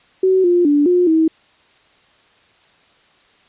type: tone with pitch steps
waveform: sine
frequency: 376.4 / 351.4 / 290.8 / 357 / 320.7 Hz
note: F#4 / F4 / D4 / F4 / E4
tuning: +30 / +11 / -17 / +38 / -48 cents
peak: -10 dBFS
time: 0.23-1.28 s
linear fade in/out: 5 ms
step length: 210 ms
effects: white hiss -53 dBFS RMS until 3.48 s + resampled to 8000 Hz